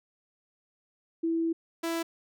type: tone pair in turn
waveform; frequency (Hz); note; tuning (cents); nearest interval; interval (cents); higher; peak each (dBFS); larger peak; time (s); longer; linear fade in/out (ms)
sine / sawtooth; 329.6 / 332.1; E4 / E4; 0 / +13; unison; 13; second; -25 / -25; neither; 1.23-1.53 / 1.83-2.03; first; 10
effects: none